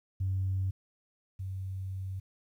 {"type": "tone pair in turn", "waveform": "sine", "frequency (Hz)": [95, 95], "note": ["F#2", "F#2"], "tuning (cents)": [46, 46], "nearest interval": "unison", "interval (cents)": 0, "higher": "neither", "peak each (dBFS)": [-27, -34], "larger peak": "first", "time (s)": [[0.2, 0.71], [1.39, 2.2]], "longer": "second", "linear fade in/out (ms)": 10, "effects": ["tanh soft clip ceiling -23 dBFS", "11-bit"]}